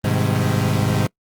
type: chord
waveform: 35% pulse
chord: Ab major seventh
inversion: none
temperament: equal with one note detuned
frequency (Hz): 103.83 / 127.75 / 155.56 / 196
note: Ab2 / C3 / Eb3 / G3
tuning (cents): 0 / -41 / 0 / 0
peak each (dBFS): -19 / -20 / -21 / -24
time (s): 0.04-1.07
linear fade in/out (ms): 5
effects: noise-tail reverb RT60 0.1 s tail -25 dB re dry + Opus 24 kbps